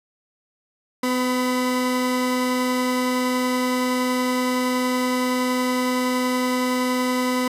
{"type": "tone pair together", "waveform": "30% pulse", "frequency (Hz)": [252.6, 999.7], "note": ["B3", "B5"], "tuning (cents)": [39, 21], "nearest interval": "2 octaves", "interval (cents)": 2382, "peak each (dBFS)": [-18, -24], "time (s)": [1.03, 7.48], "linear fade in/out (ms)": 5, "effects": ["resampled to 32000 Hz"]}